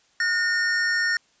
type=tone pair together; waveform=square; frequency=1440.5 / 1827 Hz; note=F#6 / A#6; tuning=-47 / -35 cents; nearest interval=major third; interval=412 cents; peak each=-28 / -22 dBFS; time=0.2-1.17 s; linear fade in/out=2 ms; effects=white hiss -62 dBFS RMS until 1.4 s + resampled to 16000 Hz